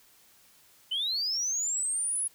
sine linear sweep, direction up, 2960 to 10548 Hz, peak -26 dBFS, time 0.91-2.28 s, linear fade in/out 10 ms, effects tanh soft clip ceiling -24 dBFS + white hiss -60 dBFS RMS until 2.34 s

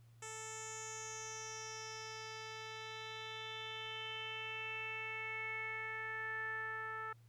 10% pulse tone with low-pass filter sweep, 440 Hz, A4, in tune, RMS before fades -45 dBFS, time 0.22-7.13 s, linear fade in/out 5 ms, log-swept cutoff 8000 to 1500 Hz, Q 6.1, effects added 116 Hz sine -60 dBFS peak until 7.28 s + pink hiss -75 dBFS RMS until 7.28 s

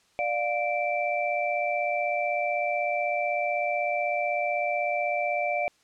sine tone cluster, 592 / 708 / 2337 Hz, D5 / F5 / D7, +14 / +23 / -9 cents, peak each -29 / -28 / -30 dBFS, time 0.19-5.68 s, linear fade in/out 0 ms, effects white hiss -64 dBFS RMS until 5.83 s + low-pass 7000 Hz 12 dB/octave

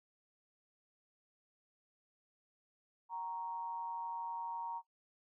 sine tone with amplitude modulation, 933 Hz, A#5, 1 cent sharp, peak -36 dBFS, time 3.09-4.82 s, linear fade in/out 50 ms, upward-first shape sine, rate 172 Hz, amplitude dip 60%, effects noise-tail reverb RT60 0.1 s tail -17 dB re dry

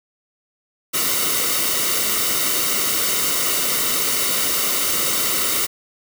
white noise with comb filter, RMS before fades -20 dBFS, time 0.93-5.67 s, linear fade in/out 20 ms, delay 1.2 ms, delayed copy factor -0.65, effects none

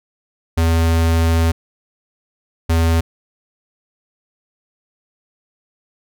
square tone bursts at uneven times, 82.41 Hz, E2, in tune, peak -13 dBFS, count 2, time 0.57-1.52 / 2.69-3.01 s, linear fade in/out 10 ms, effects none

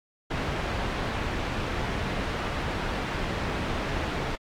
pink low-pass noise, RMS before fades -30 dBFS, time 0.3-4.36 s, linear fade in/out 10 ms, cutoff 2700 Hz, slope 12 dB/octave, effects AAC 64 kbps

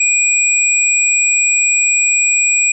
sine tone pair together, 2428 / 7708 Hz, D#7 / B8, -43 / -43 cents, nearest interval octave + minor sixth, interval 2000 cents, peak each -13 dBFS, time 0-2.72 s, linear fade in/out 5 ms, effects none

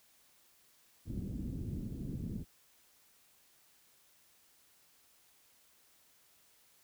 white low-pass noise, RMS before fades -40 dBFS, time 1.05-2.45 s, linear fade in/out 50 ms, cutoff 250 Hz, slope 24 dB/octave, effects white hiss -67 dBFS RMS until 6.83 s

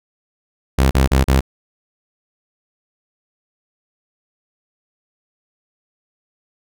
sawtooth tone bursts, 66.5 Hz, C2, 29 cents sharp, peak -7 dBFS, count 4, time 0.78-1.408 s, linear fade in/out 10 ms, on 130 ms, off 36 ms, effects none

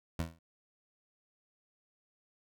20% pulse tone with exponential decay, 82.41 Hz, E2, in tune, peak -25 dBFS, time 0.19-0.39 s, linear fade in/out 5 ms, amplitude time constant 42 ms, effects none

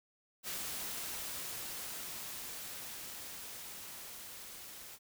white noise with level ramp, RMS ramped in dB -40 to -50 dBFS, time 0.43-4.99 s, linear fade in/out 50 ms, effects none

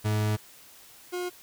40% pulse tone pair in turn, 106.5 / 358.2 Hz, G#2 / F4, +44 / +44 cents, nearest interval octave + major sixth, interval 2100 cents, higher second, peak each -23 / -29 dBFS, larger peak first, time 0.04-0.37 / 1.12-1.3 s, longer first, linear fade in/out 20 ms, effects white hiss -52 dBFS RMS until 1.42 s

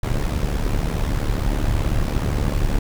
brown noise with amplitude modulation, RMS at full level -17 dBFS, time 0.03-2.79 s, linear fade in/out 5 ms, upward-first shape sine, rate 72.7 Hz, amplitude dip 75%, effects none

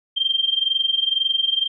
sine tone with amplitude modulation, 3167 Hz, G7, 17 cents sharp, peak -14 dBFS, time 0.16-1.68 s, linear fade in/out 20 ms, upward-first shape sine, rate 22 Hz, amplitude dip 85%, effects none

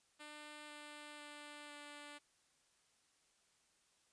5% pulse tone with pitch steps, 298.9 / 296.8 / 294.8 / 292.7 Hz, D4 / D4 / D4 / D4, +31 / +18 / +7 / -6 cents, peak -40 dBFS, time 0.19-2.19 s, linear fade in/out 20 ms, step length 500 ms, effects white hiss -75 dBFS RMS until 4.12 s + resampled to 22050 Hz

